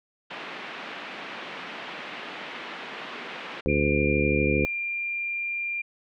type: band-pass noise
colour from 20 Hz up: white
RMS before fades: -38 dBFS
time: 0.3-3.61 s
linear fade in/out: 10 ms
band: 180 to 2900 Hz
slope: 24 dB/octave
type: harmonic tone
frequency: 72.7 Hz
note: D2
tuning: 17 cents flat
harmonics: 1 / 2 / 3 / 4 / 5 / 6 / 7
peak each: -29 / -29 / -29 / -29 / -29 / -29 / -29 dBFS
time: 3.66-4.65 s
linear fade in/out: 0 ms
type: tone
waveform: sine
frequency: 2389 Hz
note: D7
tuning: 29 cents sharp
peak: -27 dBFS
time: 3.68-5.82 s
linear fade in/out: 10 ms
effects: none